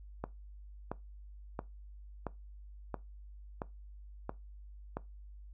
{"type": "click train", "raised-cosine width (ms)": 1, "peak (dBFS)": -22, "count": 8, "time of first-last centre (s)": [0.24, 4.97], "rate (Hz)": 1.48, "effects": ["noise-tail reverb RT60 0.2 s tail -19 dB re dry", "added 50 Hz sine -48 dBFS peak until 5.53 s"]}